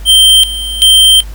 square tone with tremolo, 3136 Hz, G7, in tune, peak -3 dBFS, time 0.05-1.24 s, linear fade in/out 50 ms, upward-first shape square, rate 1.3 Hz, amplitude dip 80%, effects added 50 Hz sine -22 dBFS peak until 1.34 s + pink hiss -38 dBFS RMS until 1.34 s

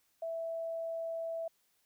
sine tone, 659.3 Hz, E5, in tune, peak -35 dBFS, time 0.22-1.48 s, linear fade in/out 5 ms, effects white hiss -74 dBFS RMS until 1.85 s

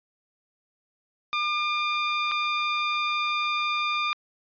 20% pulse tone with dropouts, 1202 Hz, D6, 40 cents sharp, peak -19 dBFS, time 1.33-4.13 s, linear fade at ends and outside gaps 0 ms, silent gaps 2.314-2.318 s, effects resampled to 11025 Hz

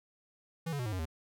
square tone with pitch steps, 164.81 / 142.65 / 123.47 / 106.87 / 92.5 / 80.06 Hz, E3 / C#3 / B2 / A2 / F#2 / D#2, 0 / +50 / 0 / -50 / 0 / +50 cents, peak -34 dBFS, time 0.66-1.056 s, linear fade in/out 10 ms, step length 66 ms, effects none

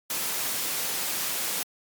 white high-pass noise, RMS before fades -29 dBFS, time 0.1-1.63 s, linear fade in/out 2 ms, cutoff 140 Hz, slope 12 dB/octave, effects MP3 96 kbps

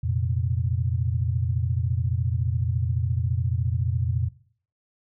sine chord, F suspended fourth, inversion none, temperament equal, 87.31 / 116.54 / 130.81 Hz, F2 / Bb2 / C3, 0 / 0 / 0 cents, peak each -25 / -26 / -29 dBFS, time 0.03-4.29 s, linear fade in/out 10 ms, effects noise-tail reverb RT60 0.5 s tail -17 dB re dry

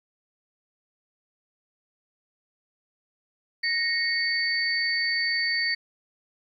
sine tone cluster, 1870 / 2192 / 4544 Hz, A#6 / C#7 / C#8, +5 / -20 / +42 cents, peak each -26 / -30 / -27 dBFS, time 3.63-5.75 s, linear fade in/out 10 ms, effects 10-bit

